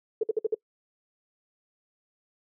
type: tone bursts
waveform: sine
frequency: 440 Hz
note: A4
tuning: in tune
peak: -21 dBFS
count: 5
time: 0.21-0.546 s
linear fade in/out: 5 ms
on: 24 ms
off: 54 ms
effects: noise-tail reverb RT60 0.1 s tail -24 dB re dry